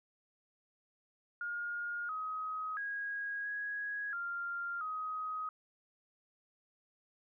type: tone with pitch steps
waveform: sine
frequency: 1422 / 1264 / 1644 / 1661 / 1393 / 1259 Hz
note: F6 / D#6 / G#6 / G#6 / F6 / D#6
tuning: +31 / +27 / -18 / 0 / -5 / +20 cents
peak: -36 dBFS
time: 1.41-5.49 s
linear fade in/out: 2 ms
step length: 680 ms
effects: none